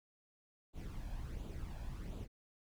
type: noise with flanger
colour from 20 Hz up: brown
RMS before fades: -44 dBFS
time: 0.73-2.28 s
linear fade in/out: 50 ms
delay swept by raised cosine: 0.27 to 1.24 ms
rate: 1.4 Hz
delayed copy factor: +0.55
effects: none